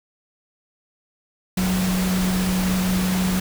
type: tone in noise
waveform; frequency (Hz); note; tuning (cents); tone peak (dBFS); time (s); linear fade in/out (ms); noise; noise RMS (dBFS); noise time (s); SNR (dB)
sine; 185; F#3; 0; -19; 1.57-3.4; 5; pink; -27; 1.57-3.4; +5
effects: none